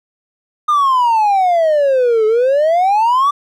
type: exponential two-way sweep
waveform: triangle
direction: down then up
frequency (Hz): 1230 to 426.3 to 1178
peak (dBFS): -7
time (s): 0.68-3.31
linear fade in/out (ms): 10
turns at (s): 2.26
effects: tanh soft clip ceiling -4 dBFS